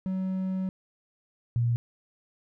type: tone pair in turn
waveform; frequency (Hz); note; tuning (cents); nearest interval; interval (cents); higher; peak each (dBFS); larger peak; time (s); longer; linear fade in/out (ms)
triangle / sine; 188.1 / 118.5; F#3 / A#2; +29 / +29; minor sixth; 800; first; -25 / -22; second; 0.06-0.69 / 1.56-1.76; first; 0
effects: none